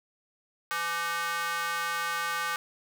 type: tone with high-pass filter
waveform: square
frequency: 169.1 Hz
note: E3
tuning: 44 cents sharp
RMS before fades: -31 dBFS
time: 0.71-2.56 s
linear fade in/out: 0 ms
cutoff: 1300 Hz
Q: 2.7
effects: none